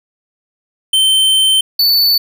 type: tone pair in turn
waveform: square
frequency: 3100 / 4488 Hz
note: G7 / C#8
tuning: -20 / +21 cents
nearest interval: tritone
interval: 641 cents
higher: second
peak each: -9 dBFS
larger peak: neither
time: 0.93-1.61 / 1.79-2.18 s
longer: first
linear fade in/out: 5 ms
effects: 8-bit